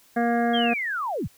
harmonic tone, 235.7 Hz, A#3, 19 cents sharp, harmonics 1 / 2 / 3 / 5 / 6 / 7 / 8 / 9, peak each -23 / -28 / -24 / -38 / -40 / -31 / -41 / -42 dBFS, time 0.16-0.74 s, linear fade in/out 10 ms
sine linear sweep, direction down, 3322 to 37 Hz, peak -25 dBFS, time 0.53-1.28 s, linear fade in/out 20 ms
effects white hiss -57 dBFS RMS until 1.37 s

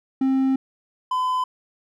triangle tone pair in turn, 265.6 / 1014.1 Hz, C4 / B5, +26 / +46 cents, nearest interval octave + major seventh, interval 2320 cents, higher second, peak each -15 / -18 dBFS, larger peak first, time 0.21-0.56 / 1.11-1.44 s, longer first, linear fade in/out 5 ms, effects none

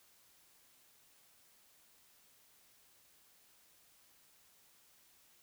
silence, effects white hiss -67 dBFS RMS until 5.42 s

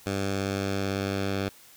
10% pulse tone with low-pass filter sweep, 98 Hz, G2, in tune, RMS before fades -29 dBFS, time 0.06-1.49 s, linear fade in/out 5 ms, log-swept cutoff 7400 to 4600 Hz, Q 1.2, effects white hiss -53 dBFS RMS until 1.76 s

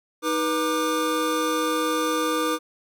square tone cluster, 313.6 / 487.9 / 1192 Hz, D#4 / B4 / D6, +14 / -21 / +25 cents, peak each -27 dBFS, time 0.22-2.59 s, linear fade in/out 50 ms, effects none

